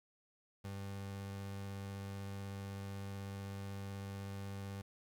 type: tone with vibrato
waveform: 30% pulse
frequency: 98.6 Hz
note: G2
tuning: 11 cents sharp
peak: -40 dBFS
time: 0.64-4.82 s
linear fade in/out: 10 ms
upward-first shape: sine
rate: 16 Hz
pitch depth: 9 cents each way
effects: 12-bit